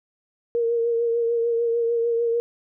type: tone with vibrato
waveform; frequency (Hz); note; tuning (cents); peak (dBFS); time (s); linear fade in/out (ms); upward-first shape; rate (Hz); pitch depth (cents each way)
sine; 466.2; A#4; 0; -19; 0.55-2.4; 0; triangle; 6.7; 32
effects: none